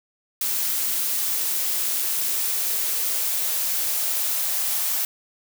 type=noise with high-pass filter sweep; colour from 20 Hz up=blue; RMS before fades=-24 dBFS; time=0.41-5.05 s; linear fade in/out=2 ms; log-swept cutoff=220 to 700 Hz; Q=2.2; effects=none